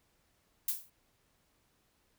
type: noise with exponential decay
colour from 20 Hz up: violet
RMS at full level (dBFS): -28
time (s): 0.68-0.9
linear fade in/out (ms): 5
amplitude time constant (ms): 47
effects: pink hiss -73 dBFS RMS until 2.18 s